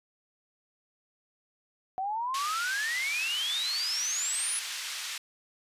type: exponential sweep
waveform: sine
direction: up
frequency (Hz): 740 to 10280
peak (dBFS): -29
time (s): 1.98-4.59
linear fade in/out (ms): 0
type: band-pass noise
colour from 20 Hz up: white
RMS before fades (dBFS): -37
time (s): 2.34-5.18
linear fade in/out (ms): 5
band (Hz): 1600 to 5600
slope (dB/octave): 12
effects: resampled to 32000 Hz